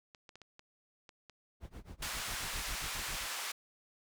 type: clicks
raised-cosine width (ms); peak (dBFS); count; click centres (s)
0.2; -35; 7; 0.148 / 0.292 / 0.356 / 0.417 / 0.594 / 1.092 / 1.297
type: noise with tremolo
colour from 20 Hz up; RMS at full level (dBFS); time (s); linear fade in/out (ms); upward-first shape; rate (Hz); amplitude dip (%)
brown; -43; 1.6-3.27; 50; sine; 7.4; 95
type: band-pass noise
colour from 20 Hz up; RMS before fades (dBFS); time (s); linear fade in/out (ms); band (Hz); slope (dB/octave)
pink; -40; 2.02-3.52; 5; 1100 to 12000; 12
effects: none